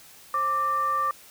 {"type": "tone with frequency modulation", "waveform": "sine", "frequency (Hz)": 1174.7, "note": "D6", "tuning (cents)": 0, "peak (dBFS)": -22, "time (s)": [0.34, 1.11], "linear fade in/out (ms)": 2, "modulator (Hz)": 642, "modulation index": 0.34, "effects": ["white hiss -50 dBFS RMS until 1.3 s"]}